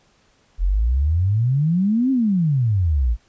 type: exponential two-way sweep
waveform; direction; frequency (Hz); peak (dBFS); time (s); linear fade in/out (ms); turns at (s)
sine; up then down; 41.2 to 272 to 52.7; -15; 0.58-3.17; 50; 2.11
effects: pink hiss -59 dBFS RMS until 3.28 s + resampled to 16000 Hz